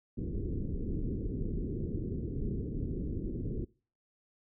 pink low-pass noise, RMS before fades -35 dBFS, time 0.17-3.65 s, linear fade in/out 10 ms, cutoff 420 Hz, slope 48 dB/octave, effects noise-tail reverb RT60 0.4 s tail -24 dB re dry

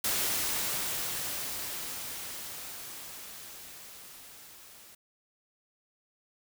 white noise with level ramp, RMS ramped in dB -29 to -53 dBFS, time 0.04-4.95 s, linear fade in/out 5 ms, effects none

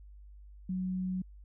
sine tone, 185 Hz, F#3, in tune, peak -31 dBFS, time 0.69-1.22 s, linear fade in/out 5 ms, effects added 50 Hz sine -49 dBFS peak until 1.44 s

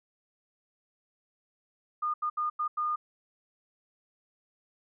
sine tone bursts at uneven times, 1219 Hz, D#6, 36 cents flat, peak -27 dBFS, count 5, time 2.02-2.14 / 2.22-2.3 / 2.37-2.5 / 2.59-2.68 / 2.77-2.96 s, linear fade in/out 10 ms, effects none

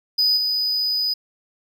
triangle tone with level steps, 4978 Hz, D#8, in tune, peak -14 / -18 dBFS, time 0.18-1.14 s, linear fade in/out 10 ms, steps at 0.36 s, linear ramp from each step 20 ms, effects none

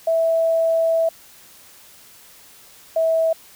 sine tone pair in turn, 656 / 650.3 Hz, E5 / E5, -9 / -24 cents, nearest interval unison, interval 15 cents, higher first, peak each -15 dBFS, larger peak neither, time 0.07-1.09 / 2.96-3.33 s, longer first, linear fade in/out 5 ms, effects white hiss -47 dBFS RMS until 3.55 s

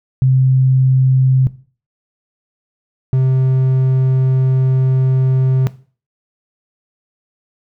sine / triangle tone pair in turn, 130.81 / 130.81 Hz, C3 / C3, 0 / 0 cents, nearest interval unison, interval 0 cents, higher neither, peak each -8 dBFS, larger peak neither, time 0.22-1.47 / 3.13-5.67 s, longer second, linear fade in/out 0 ms, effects noise-tail reverb RT60 0.4 s tail -17 dB re dry

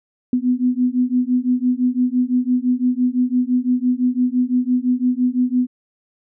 sine beating tone pair, 246.9 / 252.8 Hz, B3 / B3, 0 / +41 cents, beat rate 5.9 Hz, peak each -18 dBFS, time 0.33-5.67 s, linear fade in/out 2 ms, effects none

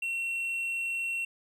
triangle tone, 2722 Hz, F7, 45 cents flat, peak -28 dBFS, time 0.02-1.25 s, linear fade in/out 5 ms, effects none

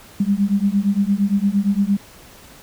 sine beating tone pair, 196 / 204.7 Hz, G3 / G#3, 0 / -25 cents, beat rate 8.7 Hz, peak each -18 dBFS, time 0.2-1.97 s, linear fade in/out 5 ms, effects pink hiss -44 dBFS RMS until 2.62 s

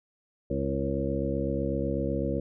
harmonic tone with a mistuned harmonic, 68 Hz, C#2, 33 cents flat, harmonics 1 / 2 / 3 / 4 / 5 / 7 / 8, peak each -34 / -34 / -34 / -34 / -34 / -34 / -34 dBFS, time 0.5-2.4 s, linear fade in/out 5 ms, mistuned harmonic 8, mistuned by +22 cents, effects none

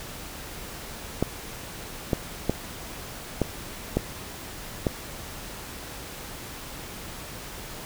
clicks, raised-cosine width 2 ms, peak -8 dBFS, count 6, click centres 1.226 / 2.132 / 2.496 / 3.417 / 3.97 / 4.868 s, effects pink hiss -39 dBFS RMS until 7.85 s

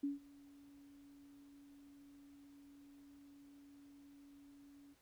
sine tone with ADSR envelope, 282.9 Hz, C#4, 35 cents sharp, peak -34 dBFS, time 0.03-4.95 s, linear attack 9 ms, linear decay 150 ms, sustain -24 dB, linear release 32 ms, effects pink hiss -73 dBFS RMS until 5.01 s

